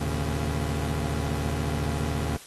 25% pulse tone cluster, 76.7 / 111.6 / 139 Hz, D#2 / A2 / C#3, -24 / +25 / +5 cents, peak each -25 / -30 / -29 dBFS, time 0-2.37 s, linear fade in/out 10 ms, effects white hiss -47 dBFS RMS until 2.46 s + AAC 32 kbps

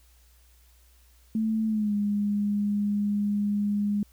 sine tone with pitch glide, 220 to 205.3 Hz, A3 to G#3, 0 to -20 cents, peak -23 dBFS, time 1.35-4.03 s, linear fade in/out 2 ms, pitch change -120 cents, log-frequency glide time 1.67-1.94 s, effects added 60 Hz sine -56 dBFS peak until 4.12 s + white hiss -63 dBFS RMS until 4.12 s

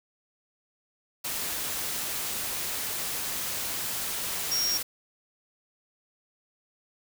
sine tone in noise, 5588 Hz, F8, in tune, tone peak -25 dBFS, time 4.51-4.78 s, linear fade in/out 10 ms, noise white, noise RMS -32 dBFS, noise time 1.24-4.83 s, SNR +4 dB, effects none

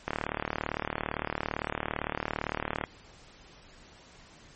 click train, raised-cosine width 0.5 ms, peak -14 dBFS, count 105, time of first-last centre 0.08-2.839 s, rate 37.7 Hz, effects pink hiss -54 dBFS RMS until 4.55 s + MP3 32 kbps

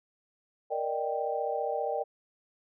sine chord, Eb major seventh, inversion second, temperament equal, 466.2 / 587.3 / 622.3 / 784 Hz, Bb4 / D5 / Eb5 / G5, 0 / 0 / 0 / 0 cents, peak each -34 / -34 / -36 / -33 dBFS, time 0.7-2.04 s, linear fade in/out 20 ms, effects none

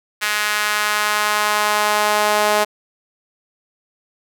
sawtooth tone with high-pass filter sweep, 210 Hz, G#3, 19 cents sharp, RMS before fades -18 dBFS, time 0.21-2.65 s, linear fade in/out 20 ms, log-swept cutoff 1700 to 650 Hz, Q 1.5, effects none

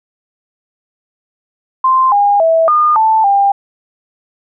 sine tone with pitch steps, 1044 / 813 / 653 / 1217 / 881 / 798 Hz, C6 / G#5 / E5 / D#6 / A5 / G5, -4 / -37 / -17 / -39 / +2 / +31 cents, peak -7 dBFS, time 1.84-3.52 s, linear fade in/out 5 ms, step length 280 ms, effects none

